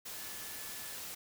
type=tone in noise; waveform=sine; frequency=1730 Hz; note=A6; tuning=30 cents flat; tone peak=-55 dBFS; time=0.13-0.95 s; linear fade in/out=10 ms; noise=white; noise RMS=-44 dBFS; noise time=0.05-1.15 s; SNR=-14 dB; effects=none